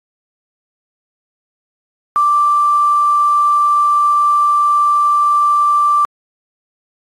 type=tone with quantisation; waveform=sine; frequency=1174.7 Hz; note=D6; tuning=in tune; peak=-9 dBFS; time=2.16-6.05 s; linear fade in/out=0 ms; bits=6; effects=AAC 32 kbps